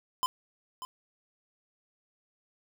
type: tone with echo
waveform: square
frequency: 1022 Hz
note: C6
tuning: 41 cents flat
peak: -26 dBFS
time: 0.23-0.26 s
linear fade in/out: 0 ms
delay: 590 ms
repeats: 1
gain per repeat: -12 dB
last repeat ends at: 0.85 s
effects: none